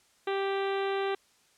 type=harmonic tone; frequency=392 Hz; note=G4; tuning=in tune; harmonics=1 / 2 / 3 / 4 / 5 / 6 / 7 / 8 / 9 / 10; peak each=-29 / -35 / -39 / -41 / -43 / -45 / -46 / -47 / -48 / -49 dBFS; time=0.27-1.15 s; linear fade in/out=5 ms; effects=white hiss -65 dBFS RMS until 1.57 s + low-pass 9000 Hz 12 dB/octave